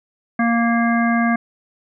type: harmonic tone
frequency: 233.1 Hz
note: A#3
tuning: in tune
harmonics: 1 / 3 / 5 / 7 / 9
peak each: -16 / -22 / -25 / -24 / -27 dBFS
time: 0.39-1.36 s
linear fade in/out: 5 ms
effects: none